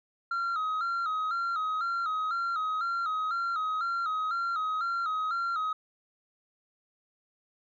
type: tone with vibrato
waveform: sine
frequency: 1318.5 Hz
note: E6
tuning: in tune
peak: -25 dBFS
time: 0.31-5.73 s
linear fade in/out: 5 ms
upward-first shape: square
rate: 2 Hz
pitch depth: 73 cents each way
effects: tanh soft clip ceiling -27 dBFS